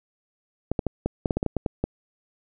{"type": "clicks", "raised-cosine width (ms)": 2, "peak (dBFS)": -10, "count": 12, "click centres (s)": [0.716, 0.792, 0.867, 1.06, 1.258, 1.308, 1.37, 1.429, 1.463, 1.567, 1.662, 1.84], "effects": []}